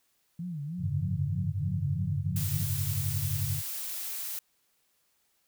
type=tone with vibrato; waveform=sine; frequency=160 Hz; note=D#3; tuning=49 cents sharp; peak=-33 dBFS; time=0.39-2.63 s; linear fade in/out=5 ms; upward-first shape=sine; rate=3.2 Hz; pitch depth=210 cents each way
type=chord; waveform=sine; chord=F# suspended second; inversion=none; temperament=equal with one note detuned; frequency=92.5 / 103.83 / 140.2 Hz; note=F#2 / G#2 / C#3; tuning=0 / 0 / +20 cents; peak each=-33 dBFS; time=0.78-3.62 s; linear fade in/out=50 ms
type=noise; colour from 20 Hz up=blue; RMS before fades=-36 dBFS; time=2.36-4.39 s; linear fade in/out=2 ms
effects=white hiss -72 dBFS RMS until 5.47 s